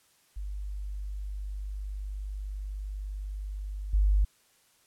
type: tone with level steps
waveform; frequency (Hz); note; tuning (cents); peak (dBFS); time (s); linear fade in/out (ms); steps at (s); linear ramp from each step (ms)
sine; 49.9; G1; +32; -33 / -20; 0.36-4.25; 10; 3.93; 10
effects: white hiss -65 dBFS RMS until 4.86 s + low-pass 12000 Hz 12 dB/octave